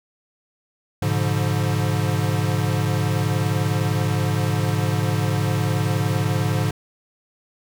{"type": "chord", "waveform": "square", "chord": "G# diminished seventh", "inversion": "none", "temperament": "equal with one note detuned", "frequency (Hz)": [103.83, 123.47, 143.89, 174.61], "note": ["G#2", "B2", "D3", "F3"], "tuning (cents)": [0, 0, -35, 0], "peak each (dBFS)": [-23, -29, -24, -29], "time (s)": [1.02, 6.71], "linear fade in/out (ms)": 5, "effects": []}